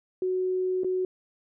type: tone with dropouts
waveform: sine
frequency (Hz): 370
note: F#4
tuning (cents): 0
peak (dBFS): -24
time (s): 0.22-1.05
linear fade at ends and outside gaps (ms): 2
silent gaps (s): 0.835-0.845
effects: none